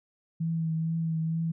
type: tone with vibrato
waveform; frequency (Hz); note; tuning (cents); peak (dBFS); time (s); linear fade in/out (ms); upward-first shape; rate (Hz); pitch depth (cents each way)
sine; 162.6; E3; -23; -26; 0.4-1.52; 10; triangle; 2.2; 27
effects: none